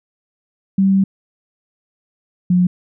sine tone pair in turn, 193.6 / 179.59 Hz, G3 / F3, -21 / +49 cents, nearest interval minor second, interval 130 cents, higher first, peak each -10 dBFS, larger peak neither, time 0.78-1.04 / 2.5-2.67 s, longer first, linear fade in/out 5 ms, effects none

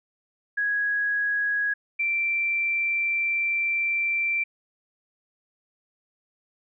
sine tone pair in turn, 1661.2 / 2349 Hz, G#6 / D7, 0 / 0 cents, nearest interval tritone, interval 600 cents, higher second, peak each -22 dBFS, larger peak neither, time 0.57-1.74 / 1.99-4.44 s, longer second, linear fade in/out 10 ms, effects none

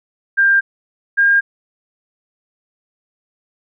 sine tone pair in turn, 1593 / 1612.4 Hz, G6 / G6, +27 / +48 cents, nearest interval unison, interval 21 cents, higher second, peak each -9 dBFS, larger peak neither, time 0.37-0.61 / 1.17-1.41 s, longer neither, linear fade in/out 20 ms, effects none

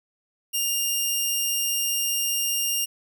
10% pulse tone, 2815 Hz, F7, 13 cents sharp, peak -14 dBFS, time 0.53-2.86 s, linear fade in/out 20 ms, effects none

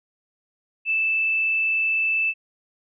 sine tone with frequency modulation, 2637 Hz, E7, in tune, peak -19 dBFS, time 0.85-2.34 s, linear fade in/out 50 ms, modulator 35.7 Hz, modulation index 0.32, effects none

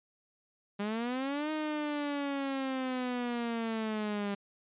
sawtooth linear two-way sweep, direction up then down, 199.5 to 311.1 to 199.5 Hz, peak -28 dBFS, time 0.79-4.35 s, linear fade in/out 10 ms, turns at 1.51 s, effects resampled to 8000 Hz

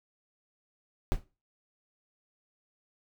brown noise with exponential decay, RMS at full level -23 dBFS, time 1.12-1.24 s, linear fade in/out 0 ms, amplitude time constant 25 ms, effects noise-tail reverb RT60 0.3 s tail -18 dB re dry

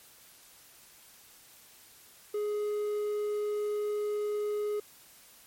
triangle tone, 418 Hz, G#4, 11 cents sharp, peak -27 dBFS, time 2.34-4.8 s, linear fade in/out 5 ms, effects white hiss -56 dBFS RMS until 5.46 s + MP3 64 kbps

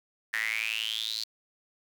square tone with high-pass filter sweep, 55.3 Hz, A1, 9 cents sharp, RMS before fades -32 dBFS, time 0.33-1.24 s, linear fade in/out 5 ms, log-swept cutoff 1800 to 4400 Hz, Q 10, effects 9-bit

